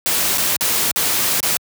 white noise with dropouts, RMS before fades -18 dBFS, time 0.06-1.57 s, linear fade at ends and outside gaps 0 ms, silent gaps 0.375-0.381 / 0.564-0.609 / 0.913-0.96 / 1.403-1.429 s, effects high-pass 80 Hz 12 dB/octave

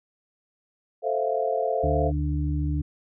sine chord, F major seventh, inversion first, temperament equal, 440 / 523.3 / 659.3 / 698.5 Hz, A4 / C5 / E5 / F5, 0 / 0 / 0 / 0 cents, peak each -28 dBFS, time 1.02-2.12 s, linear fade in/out 50 ms
harmonic tone, 73.6 Hz, D2, 4 cents sharp, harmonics 1 / 2 / 4, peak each -25 / -28 / -31 dBFS, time 1.83-2.82 s, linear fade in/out 10 ms
effects none

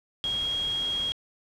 sine tone in noise, 3273 Hz, G#7, 26 cents flat, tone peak -26 dBFS, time 0.24-1.12 s, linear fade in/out 0 ms, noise pink, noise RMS -41 dBFS, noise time 0.24-1.12 s, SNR +12 dB, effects low-pass 8000 Hz 12 dB/octave

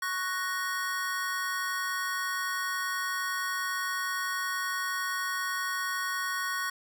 square chord, F# major, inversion second, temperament equal, 1108.7 / 1480 / 1864.7 Hz, C#6 / F#6 / A#6, 0 / 0 / 0 cents, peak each -35 / -35 / -35 dBFS, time 0.02-6.7 s, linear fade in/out 5 ms, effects none

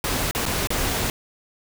pink noise with dropouts, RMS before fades -24 dBFS, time 0.04-1.1 s, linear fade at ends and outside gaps 1 ms, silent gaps 0.311-0.349 / 0.455-0.462 / 0.672-0.704 s, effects none

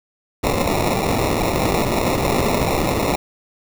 white noise with sample-and-hold, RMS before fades -19 dBFS, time 0.43-3.16 s, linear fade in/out 10 ms, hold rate 1575 Hz, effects none

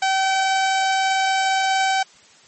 sawtooth tone, 768 Hz, G5, 36 cents flat, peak -13 dBFS, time 0.02-2.03 s, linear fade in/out 5 ms, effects white hiss -50 dBFS RMS until 2.47 s + MP3 32 kbps

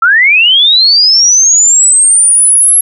sine linear sweep, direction up, 1298 to 11260 Hz, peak -3 dBFS, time 0.02-2.81 s, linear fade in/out 5 ms, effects none

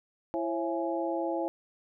harmonic tone with a mistuned harmonic, 167.2 Hz, E3, 25 cents sharp, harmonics 2 / 3 / 4 / 5, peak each -32 / -34 / -35 / -36 dBFS, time 0.34-1.48 s, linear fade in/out 0 ms, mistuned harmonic 3, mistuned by +130 cents, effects none

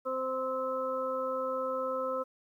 harmonic tone, 260.5 Hz, C4, 7 cents flat, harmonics 1 / 2 / 4 / 5, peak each -43 / -32 / -40 / -36 dBFS, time 0.05-2.24 s, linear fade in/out 20 ms, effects 11-bit

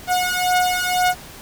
sawtooth beating tone pair, 725 / 727 Hz, F#5 / F#5, -35 / -31 cents, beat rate 2 Hz, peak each -16 dBFS, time 0.07-1.15 s, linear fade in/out 50 ms, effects pink hiss -39 dBFS RMS until 1.41 s

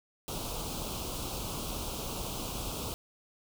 pink band-stop noise, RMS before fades -37 dBFS, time 0.28-2.94 s, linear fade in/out 0 ms, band 1300 to 2600 Hz, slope 48 dB/octave, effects none

